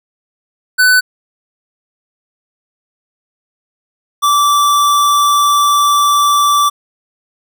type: tone pair in turn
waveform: square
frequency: 1500 / 1163.7 Hz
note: F#6 / D6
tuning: +23 / -16 cents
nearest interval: major third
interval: 439 cents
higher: first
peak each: -7 / -9 dBFS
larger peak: first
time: 0.78-1.01 / 4.22-6.7 s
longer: second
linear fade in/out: 20 ms
effects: none